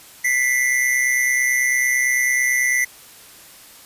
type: tone pair together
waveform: square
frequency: 1982 / 2111 Hz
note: B6 / C7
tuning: +6 / +15 cents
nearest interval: minor second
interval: 109 cents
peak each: -18 / -23 dBFS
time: 0.24-2.85 s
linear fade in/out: 10 ms
effects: white hiss -44 dBFS RMS until 3.85 s + resampled to 32000 Hz